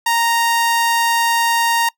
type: tone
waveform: sawtooth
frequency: 930 Hz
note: A#5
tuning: 4 cents flat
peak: -10 dBFS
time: 0.06-1.89 s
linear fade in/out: 5 ms
effects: noise-tail reverb RT60 0.1 s tail -23 dB re dry